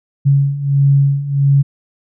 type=beating tone pair; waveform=sine; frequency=138.59 / 140.09 Hz; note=C#3 / C#3; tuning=0 / +19 cents; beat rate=1.5 Hz; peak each=-15 / -11 dBFS; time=0.25-1.63 s; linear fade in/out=20 ms; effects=none